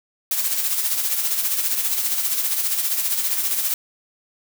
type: noise with tremolo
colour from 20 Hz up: blue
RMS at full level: -20 dBFS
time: 0.31-3.74 s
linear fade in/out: 2 ms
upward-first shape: sine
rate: 15 Hz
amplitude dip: 50%
effects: none